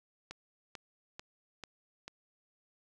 click train, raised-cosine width 0.2 ms, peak -26 dBFS, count 5, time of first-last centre 0.31-2.08 s, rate 2.26 Hz, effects none

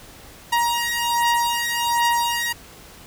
sawtooth beating tone pair, 944 / 945.3 Hz, A#5 / A#5, +22 / +24 cents, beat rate 1.3 Hz, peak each -18 dBFS, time 0.52-2.53 s, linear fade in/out 10 ms, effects pink hiss -44 dBFS RMS until 3.06 s

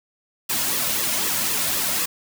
white noise with flanger, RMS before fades -23 dBFS, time 0.49-2.06 s, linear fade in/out 10 ms, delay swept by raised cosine 1.3 to 2.6 ms, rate 3.9 Hz, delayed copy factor -0.65, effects none

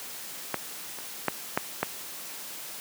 clicks, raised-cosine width 0.5 ms, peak -11 / -25 / -8 / -8 / -9 dBFS, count 5, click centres 0.543 / 0.987 / 1.283 / 1.575 / 1.83 s, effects white hiss -40 dBFS RMS until 2.8 s + high-pass 150 Hz 12 dB/octave

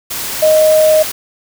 sine tone in noise, 622.3 Hz, D#5, in tune, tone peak -6 dBFS, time 0.42-1.03 s, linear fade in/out 10 ms, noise white, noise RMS -21 dBFS, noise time 0.1-1.12 s, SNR +12 dB, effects none

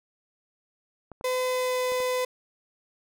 clicks, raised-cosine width 1 ms, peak -28 dBFS, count 4, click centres 1.117 / 1.211 / 1.92 / 2.003 s
35% pulse tone with pitch glide, 508 to 504.8 Hz, B4 to B4, +49 to +38 cents, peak -23 dBFS, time 1.24-2.25 s, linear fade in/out 5 ms, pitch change -11 cents, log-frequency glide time 1.44-1.8 s
effects none

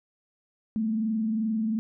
sine tone with frequency modulation, 220 Hz, A3, in tune, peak -24 dBFS, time 0.76-1.79 s, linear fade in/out 0 ms, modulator 22.7 Hz, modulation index 0.41, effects none

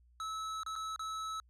square tone with dropouts, 1300 Hz, E6, 24 cents flat, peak -38 dBFS, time 0.2-1.4 s, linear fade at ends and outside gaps 1 ms, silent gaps 0.633-0.663 / 0.755-0.761 / 0.961-0.994 s, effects added 60 Hz sine -62 dBFS peak until 1.49 s + low-pass 8000 Hz 12 dB/octave

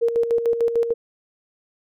sine tone with tremolo, 466.2 Hz, A#4, in tune, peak -15 dBFS, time 0.01-0.94 s, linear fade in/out 20 ms, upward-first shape square, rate 6.7 Hz, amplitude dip 60%, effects none

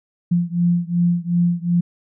sine beating tone pair, 172.5 / 175.2 Hz, F3 / F3, -21 / +6 cents, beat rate 2.7 Hz, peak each -18 / -19 dBFS, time 0.31-1.81 s, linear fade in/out 10 ms, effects none

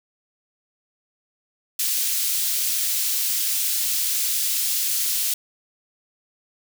white high-pass noise, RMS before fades -23 dBFS, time 1.79-5.34 s, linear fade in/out 5 ms, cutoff 3400 Hz, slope 12 dB/octave, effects none

